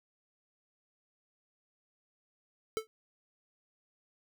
square tone with exponential decay, 440 Hz, A4, in tune, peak -27 dBFS, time 2.77-2.87 s, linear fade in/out 0 ms, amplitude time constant 20 ms, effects none

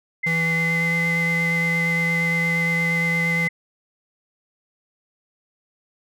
sine tone with vibrato, 2055 Hz, C7, 32 cents flat, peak -20 dBFS, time 0.23-3.49 s, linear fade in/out 10 ms, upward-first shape sine, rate 8.6 Hz, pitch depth 21 cents each way
square tone with pitch glide, 164.81 to 167.4 Hz, E3 to E3, 0 to +27 cents, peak -24 dBFS, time 0.26-3.48 s, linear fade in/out 10 ms, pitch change +27 cents, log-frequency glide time 0.55-0.95 s
effects none

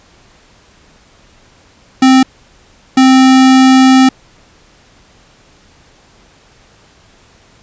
square tone bursts at uneven times, 261.6 Hz, C4, in tune, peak -4 dBFS, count 2, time 2.02-2.23 / 2.97-4.09 s, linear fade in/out 5 ms, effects pink hiss -46 dBFS RMS until 7.62 s + resampled to 16000 Hz

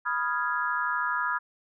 sine chord, F half-diminished seventh, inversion second, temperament equal, 987.8 / 1244.5 / 1396.9 / 1661.2 Hz, Cb6 / Eb6 / F6 / Ab6, 0 / 0 / 0 / 0 cents, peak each -31 dBFS, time 0.05-1.39 s, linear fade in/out 20 ms, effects none

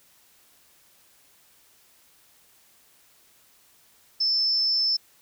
sine tone with amplitude modulation, 5274 Hz, E8, in tune, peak -18 dBFS, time 4.2-4.97 s, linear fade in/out 10 ms, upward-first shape sine, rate 257 Hz, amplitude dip 50%, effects white hiss -59 dBFS RMS until 5.21 s

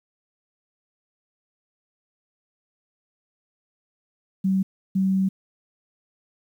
sine tone bursts at uneven times, 191 Hz, G3, 45 cents flat, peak -18 dBFS, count 2, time 4.44-4.63 / 4.95-5.29 s, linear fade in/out 10 ms, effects 9-bit

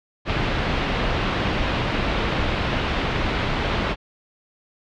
pink low-pass noise, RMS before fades -23 dBFS, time 0.25-3.96 s, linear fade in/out 50 ms, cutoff 3600 Hz, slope 24 dB/octave, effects none

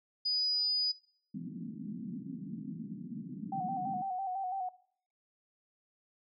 sine tone, 4949 Hz, D#8, 10 cents flat, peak -29 dBFS, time 0.25-0.92 s, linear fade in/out 10 ms
pink band-pass noise, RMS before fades -42 dBFS, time 1.34-4.02 s, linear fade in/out 5 ms, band 160 to 270 Hz, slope 48 dB/octave
sine tone with vibrato, 756 Hz, F#5, 37 cents sharp, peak -33 dBFS, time 3.52-4.69 s, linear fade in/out 5 ms, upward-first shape square, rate 6 Hz, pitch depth 49 cents each way
effects noise-tail reverb RT60 0.6 s tail -20 dB re dry

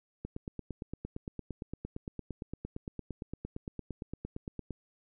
click train, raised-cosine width 3 ms, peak -25 dBFS, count 40, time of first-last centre 0.25-4.707 s, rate 8.75 Hz, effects none

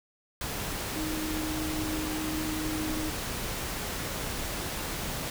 sine tone in noise, 311.1 Hz, D#4, in tune, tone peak -32 dBFS, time 0.96-3.1 s, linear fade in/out 2 ms, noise pink, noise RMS -34 dBFS, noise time 0.41-5.3 s, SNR -1 dB, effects none

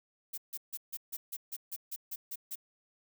violet noise bursts, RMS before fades -39 dBFS, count 12, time 0.33-2.556 s, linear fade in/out 10 ms, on 48 ms, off 150 ms, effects none

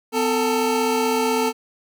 square tone cluster, 253.4 / 445.2 / 865 / 901 Hz, B3 / A4 / A5 / A5, +45 / +20 / -30 / +41 cents, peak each -25 / -22 / -29 / -26 dBFS, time 0.12-1.53 s, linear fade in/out 50 ms, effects none

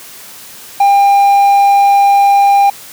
triangle tone, 800 Hz, G5, 35 cents sharp, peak -3 dBFS, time 0.8-2.7 s, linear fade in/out 5 ms, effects white hiss -33 dBFS RMS until 2.92 s + high-pass 80 Hz 12 dB/octave

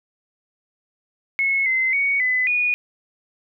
sine tone with pitch steps, 2186 / 2060 / 2234 / 2011 / 2458 Hz, C#7 / C7 / C#7 / B6 / D#7, -25 / -28 / +13 / +31 / -22 cents, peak -17 dBFS, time 1.39-2.74 s, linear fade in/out 0 ms, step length 270 ms, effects none

